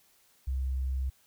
sine tone, 65.6 Hz, C2, 5 cents sharp, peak -28 dBFS, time 0.47-1.1 s, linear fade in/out 10 ms, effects white hiss -65 dBFS RMS until 1.26 s

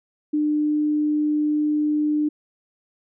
sine tone, 300.2 Hz, D4, 38 cents sharp, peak -18 dBFS, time 0.33-2.29 s, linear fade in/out 10 ms, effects none

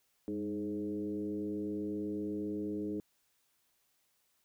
sine tone with frequency modulation, 311.1 Hz, D#4, in tune, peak -34 dBFS, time 0.28-3 s, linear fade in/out 0 ms, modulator 108 Hz, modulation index 1.1, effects white hiss -75 dBFS RMS until 4.44 s

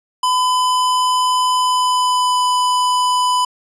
square tone with pitch glide, 1007 to 998.3 Hz, B5 to B5, +33 to +18 cents, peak -14 dBFS, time 0.23-3.45 s, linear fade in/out 5 ms, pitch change -15 cents, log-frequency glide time 1.56-2.44 s, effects resampled to 24000 Hz + 9-bit

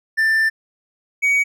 triangle tone pair in turn, 1779 / 2254 Hz, A6 / C#7, +19 / +28 cents, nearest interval major third, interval 409 cents, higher second, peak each -12 dBFS, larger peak neither, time 0.17-0.5 / 1.22-1.44 s, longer first, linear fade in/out 20 ms, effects none

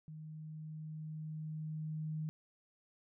sine tone with level ramp, 155.56 Hz, D#3, in tune, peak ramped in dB -46 to -36 dBFS, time 0.08-2.29 s, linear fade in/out 0 ms, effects none

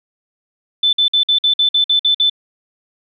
sine tone bursts, 3520 Hz, A7, in tune, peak -10 dBFS, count 10, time 0.83-2.298 s, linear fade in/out 5 ms, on 100 ms, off 52 ms, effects none

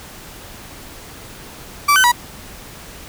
35% pulse tone with pitch steps, 1160 / 1523 / 968 Hz, D6 / F#6 / B5, -22 / +50 / -35 cents, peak -8 dBFS, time 1.88-2.12 s, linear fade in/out 10 ms, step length 80 ms, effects pink hiss -37 dBFS RMS until 3.08 s

